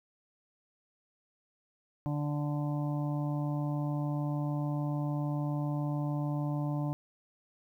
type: harmonic tone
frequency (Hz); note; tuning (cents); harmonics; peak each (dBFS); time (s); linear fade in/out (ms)
146.83; D3; 0; 1 / 2 / 4 / 5 / 6 / 7; -31 / -36 / -43 / -46 / -46 / -49; 2.06-6.93; 0
effects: 11-bit